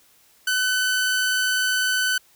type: tone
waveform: sawtooth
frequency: 1508 Hz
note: F#6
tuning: 32 cents sharp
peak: -16 dBFS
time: 0.47-2.18 s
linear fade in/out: 5 ms
effects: white hiss -57 dBFS RMS until 2.35 s